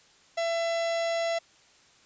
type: tone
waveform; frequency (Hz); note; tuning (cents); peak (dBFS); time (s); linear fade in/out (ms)
45% pulse; 670; E5; +28; -26; 0.37-1.39; 10
effects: white hiss -59 dBFS RMS until 2.05 s + resampled to 16000 Hz